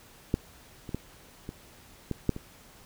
clicks, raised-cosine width 3 ms, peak -11 / -26 / -17 / -23 / -17 / -10 / -24 dBFS, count 7, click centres 0.341 / 0.892 / 0.946 / 1.491 / 2.113 / 2.293 / 2.364 s, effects pink hiss -54 dBFS RMS until 2.85 s

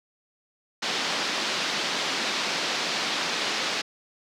white band-pass noise, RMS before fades -28 dBFS, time 0.82-3.82 s, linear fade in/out 10 ms, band 180 to 5000 Hz, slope 24 dB/octave, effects none

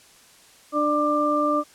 harmonic tone, 297 Hz, D4, 20 cents sharp, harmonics 1 / 2 / 4, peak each -24 / -24 / -22 dBFS, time 0.72-1.64 s, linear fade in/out 50 ms, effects white hiss -52 dBFS RMS until 1.74 s + low-pass 10000 Hz 12 dB/octave

